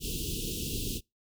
pink band-stop noise, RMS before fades -34 dBFS, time 0-1.01 s, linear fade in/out 50 ms, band 470 to 2700 Hz, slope 96 dB/octave, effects noise-tail reverb RT60 0.2 s tail -24 dB re dry

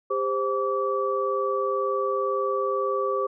sine tone cluster, 400 / 522 / 1151 Hz, G4 / C5 / D6, +35 / -4 / -35 cents, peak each -27 dBFS, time 0.1-3.27 s, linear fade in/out 10 ms, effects none

